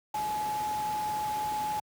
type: tone in noise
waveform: sine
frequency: 848 Hz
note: G#5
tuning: 36 cents sharp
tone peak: -29 dBFS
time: 0.14-1.8 s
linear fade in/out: 5 ms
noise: pink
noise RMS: -41 dBFS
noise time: 0.14-1.8 s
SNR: +9 dB
effects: high-pass 100 Hz 12 dB/octave